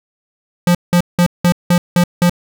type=tone bursts; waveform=square; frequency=175.4 Hz; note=F3; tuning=8 cents sharp; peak=-9 dBFS; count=7; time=0.67-2.296 s; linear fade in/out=2 ms; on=78 ms; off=180 ms; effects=none